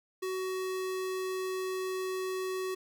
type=tone; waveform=square; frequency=374.4 Hz; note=F#4; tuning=20 cents sharp; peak=-33 dBFS; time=0.22-2.75 s; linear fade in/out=10 ms; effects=11-bit